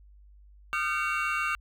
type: tone cluster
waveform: triangle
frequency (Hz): 1221 / 1388 / 1536 / 2247 / 2741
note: D#6 / F6 / G6 / C#7 / F7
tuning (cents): -33 / -11 / -36 / +23 / -33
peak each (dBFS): -29 / -33 / -32 / -34 / -31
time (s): 0.73-1.55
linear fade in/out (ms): 0
effects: added 50 Hz sine -51 dBFS peak until 1.6 s